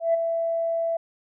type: tone with ADSR envelope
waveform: sine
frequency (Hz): 665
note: E5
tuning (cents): +15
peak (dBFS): -15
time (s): 0-0.97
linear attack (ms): 140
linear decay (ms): 15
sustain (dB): -7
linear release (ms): 5
effects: tanh soft clip ceiling -13 dBFS